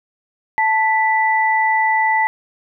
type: tone pair together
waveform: sine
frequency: 880 / 1977.8 Hz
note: A5 / B6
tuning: 0 / +2 cents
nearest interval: octave + major second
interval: 1402 cents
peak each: -15 / -17 dBFS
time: 0.58-2.27 s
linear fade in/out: 0 ms
effects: none